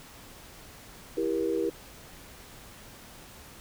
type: chord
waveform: sine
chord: E diminished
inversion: none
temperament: just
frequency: 329.6 / 395.6 / 474.7 Hz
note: E4 / G4 / Bb4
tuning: 0 / +16 / +31 cents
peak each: -30 dBFS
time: 1.17-1.7 s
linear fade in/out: 5 ms
effects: pink hiss -49 dBFS RMS until 3.6 s